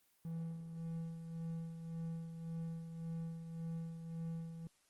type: tone with tremolo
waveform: triangle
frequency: 164.81 Hz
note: E3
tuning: in tune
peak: -37 dBFS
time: 0.25-4.67 s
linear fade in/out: 0 ms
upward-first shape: sine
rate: 1.8 Hz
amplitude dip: 55%
effects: white hiss -74 dBFS RMS until 4.89 s + Opus 24 kbps